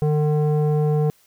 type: tone with low-pass filter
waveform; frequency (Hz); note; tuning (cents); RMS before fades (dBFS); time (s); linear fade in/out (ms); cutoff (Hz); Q
square; 150.7; D3; +45; -19; 0.02-1.1; 0; 580; 1.8
effects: white hiss -58 dBFS RMS until 1.26 s